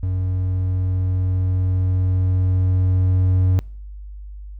triangle tone with level ramp, 92.5 Hz, F#2, in tune, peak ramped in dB -17 to -11 dBFS, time 0.03-3.59 s, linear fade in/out 0 ms, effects noise-tail reverb RT60 0.6 s tail -26 dB re dry + added 50 Hz sine -32 dBFS peak until 4.59 s

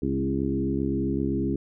harmonic tone with a mistuned harmonic, 67.7 Hz, C#2, 40 cents flat, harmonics 1 / 2 / 3 / 4 / 5 / 6, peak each -33 / -32 / -30 / -28 / -30 / -33 dBFS, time 0.02-1.56 s, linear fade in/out 5 ms, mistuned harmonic 4, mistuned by +16 cents, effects none

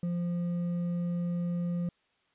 sine tone with hard clipping, 174 Hz, F3, 6 cents flat, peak -30 dBFS, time 0.03-1.89 s, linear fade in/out 2 ms, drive 4 dB, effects white hiss -71 dBFS RMS until 2.34 s + resampled to 8000 Hz

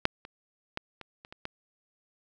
clicks, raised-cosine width 0.3 ms, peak -6 / -27 / -16 / -26 / -30 / -28 / -19 dBFS, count 7, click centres 0.054 / 0.251 / 0.774 / 1.013 / 1.249 / 1.325 / 1.454 s, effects none

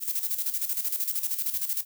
violet noise with tremolo, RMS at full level -27 dBFS, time 0-1.85 s, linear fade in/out 50 ms, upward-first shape square, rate 13 Hz, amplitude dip 65%, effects none

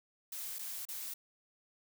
blue noise with dropouts, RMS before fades -42 dBFS, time 0.32-1.14 s, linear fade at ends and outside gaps 5 ms, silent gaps 0.586-0.591 / 0.853-0.886 s, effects none

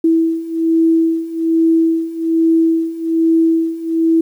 sine beating tone pair, 326.4 / 327.6 Hz, E4 / E4, -17 / -11 cents, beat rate 1.2 Hz, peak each -16 / -13 dBFS, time 0.04-4.21 s, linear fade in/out 5 ms, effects 8-bit

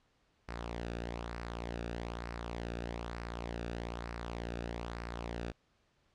sawtooth tone with flanger, 58.27 Hz, A#1, in tune, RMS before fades -41 dBFS, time 0.48-5.52 s, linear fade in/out 10 ms, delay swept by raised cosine 0.29 to 0.97 ms, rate 1.1 Hz, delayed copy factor -0.55, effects pink hiss -73 dBFS RMS until 6.14 s + low-pass 5000 Hz 12 dB/octave

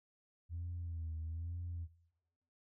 sine tone with vibrato, 83.3 Hz, E2, 19 cents sharp, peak -38 dBFS, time 0.49-1.88 s, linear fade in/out 50 ms, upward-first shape sine, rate 1.1 Hz, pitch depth 74 cents each way, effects noise-tail reverb RT60 0.9 s tail -19 dB re dry + tanh soft clip ceiling -36 dBFS

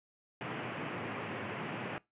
pink band-pass noise, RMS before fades -40 dBFS, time 0.41-1.98 s, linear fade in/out 0 ms, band 110 to 2900 Hz, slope 48 dB/octave, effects noise-tail reverb RT60 0.2 s tail -22 dB re dry + resampled to 8000 Hz

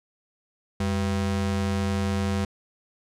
square ring-modulated tone, 145.6 Hz, D3, 15 cents flat, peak -21 dBFS, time 0.8-2.45 s, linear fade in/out 5 ms, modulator 56.6 Hz, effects low-pass 9000 Hz 12 dB/octave

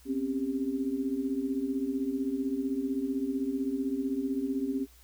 sine tone cluster, 256.7 / 272.4 / 396.4 Hz, C4 / C#4 / G4, -33 / -30 / +19 cents, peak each -34 / -30 / -37 dBFS, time 0.05-4.87 s, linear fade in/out 50 ms, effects added 60 Hz sine -56 dBFS peak until 5.03 s + white hiss -60 dBFS RMS until 5.03 s

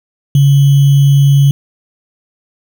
sine tone with sample-and-hold, 140 Hz, C#3, 18 cents sharp, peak -4 dBFS, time 0.35-1.51 s, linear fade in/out 2 ms, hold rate 3150 Hz, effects none

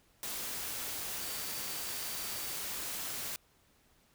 sine tone in noise, 4615 Hz, D8, 31 cents flat, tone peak -49 dBFS, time 1.2-2.57 s, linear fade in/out 0 ms, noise white, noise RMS -39 dBFS, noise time 0.23-3.36 s, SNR -13 dB, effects pink hiss -68 dBFS RMS until 4.14 s

